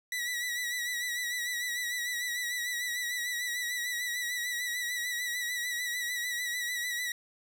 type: tone with vibrato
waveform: sawtooth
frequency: 1947 Hz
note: B6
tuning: 25 cents flat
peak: -28 dBFS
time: 0.12-7.12 s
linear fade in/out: 2 ms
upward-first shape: sine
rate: 6.7 Hz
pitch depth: 45 cents each way
effects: none